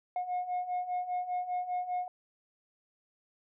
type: beating tone pair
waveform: sine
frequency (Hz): 719 / 724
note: F#5 / F#5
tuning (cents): -50 / -38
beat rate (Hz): 5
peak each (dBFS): -35 / -31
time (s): 0.16-2.08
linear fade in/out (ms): 2
effects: tanh soft clip ceiling -28 dBFS